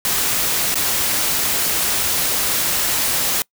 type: noise with dropouts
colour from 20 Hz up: white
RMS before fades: -19 dBFS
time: 0.05-3.42 s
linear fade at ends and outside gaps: 1 ms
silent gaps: 0.743-0.755 s
effects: noise-tail reverb RT60 0.1 s tail -25 dB re dry